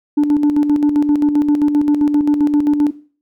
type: tone with tremolo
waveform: sine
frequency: 293.7 Hz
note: D4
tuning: in tune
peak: -6 dBFS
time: 0.17-2.91 s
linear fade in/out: 10 ms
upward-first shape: square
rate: 7.6 Hz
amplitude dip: 55%
effects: noise-tail reverb RT60 0.4 s tail -19 dB re dry + tanh soft clip ceiling -8 dBFS